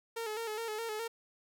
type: tone with vibrato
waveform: sawtooth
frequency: 443.2 Hz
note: A4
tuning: 13 cents sharp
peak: -32 dBFS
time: 0.16-1.08 s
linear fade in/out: 10 ms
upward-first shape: square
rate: 4.8 Hz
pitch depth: 61 cents each way
effects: none